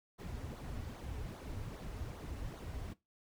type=noise with flanger; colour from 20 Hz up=brown; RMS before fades=-44 dBFS; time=0.18-2.94 s; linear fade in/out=20 ms; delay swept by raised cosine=0.38 to 5.98 ms; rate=2.5 Hz; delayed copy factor=-0.7; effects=noise-tail reverb RT60 0.2 s tail -18 dB re dry